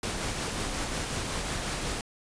pink noise with tremolo, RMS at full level -31 dBFS, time 0.03-2.01 s, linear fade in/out 2 ms, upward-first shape sine, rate 5.5 Hz, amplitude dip 25%, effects resampled to 22050 Hz

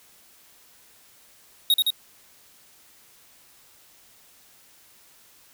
square tone with echo, 3761 Hz, A#7, 15 cents sharp, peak -16 dBFS, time 1.7-1.74 s, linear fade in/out 2 ms, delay 82 ms, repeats 2, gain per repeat -2 dB, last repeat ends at 1.904 s, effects white hiss -55 dBFS RMS until 5.53 s

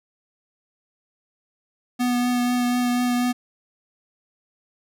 square tone with vibrato, 245.5 Hz, B3, 10 cents flat, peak -20 dBFS, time 1.99-3.33 s, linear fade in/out 20 ms, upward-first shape triangle, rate 4.1 Hz, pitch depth 15 cents each way, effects none

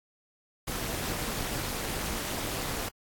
pink noise with amplitude modulation, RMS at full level -30 dBFS, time 0.67-2.89 s, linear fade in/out 10 ms, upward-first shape sine, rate 260 Hz, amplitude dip 80%, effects AAC 64 kbps

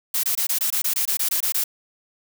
blue noise bursts, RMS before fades -22 dBFS, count 13, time 0.14-1.639 s, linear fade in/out 5 ms, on 95 ms, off 22 ms, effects none

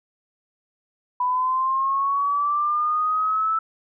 sine linear sweep, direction up, 987.8 to 1318.5 Hz, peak -19 dBFS, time 1.2-3.59 s, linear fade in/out 5 ms, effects none

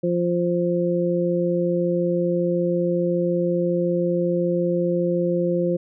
harmonic tone, 174.61 Hz, F3, in tune, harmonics 1 / 2 / 3, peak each -23 / -23 / -23 dBFS, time 0.03-5.77 s, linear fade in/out 10 ms, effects none

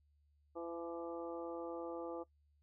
harmonic tone with a mistuned harmonic, 168.6 Hz, E3, 39 cents sharp, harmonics 2 / 3 / 4 / 5 / 6 / 7, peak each -45 / -45 / -52 / -52 / -62 / -53 dBFS, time 0.55-2.24 s, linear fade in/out 20 ms, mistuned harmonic 5, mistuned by +16 cents, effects noise-tail reverb RT60 0.1 s tail -19 dB re dry + added 73 Hz sine -70 dBFS peak until 2.62 s

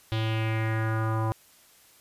square tone with low-pass filter sweep, 110.9 Hz, A2, 14 cents sharp, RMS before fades -27 dBFS, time 0.12-1.32 s, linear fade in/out 0 ms, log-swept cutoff 3600 to 980 Hz, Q 3.3, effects white hiss -57 dBFS RMS until 2 s + resampled to 32000 Hz

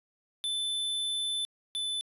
square tone pair in turn, 3520 / 3507 Hz, A7 / A7, 0 / -6 cents, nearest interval unison, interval 6 cents, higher first, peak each -30 / -31 dBFS, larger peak first, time 0.44-1.45 / 1.75-2.01 s, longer first, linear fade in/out 0 ms, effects resampled to 32000 Hz

